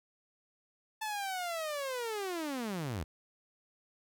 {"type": "linear sweep", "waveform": "sawtooth", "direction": "down", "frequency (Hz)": [880, 69.3], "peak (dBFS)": -31, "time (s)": [1.01, 3.04], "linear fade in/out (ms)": 10, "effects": []}